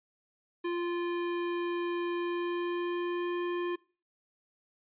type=tone with pitch glide; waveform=square; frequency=347.3 to 350.7 Hz; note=F4 to F4; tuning=-10 to +7 cents; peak=-31 dBFS; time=0.64-3.76 s; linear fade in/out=10 ms; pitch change=+17 cents; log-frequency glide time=2.15-3.36 s; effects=noise-tail reverb RT60 0.4 s tail -23 dB re dry + resampled to 8000 Hz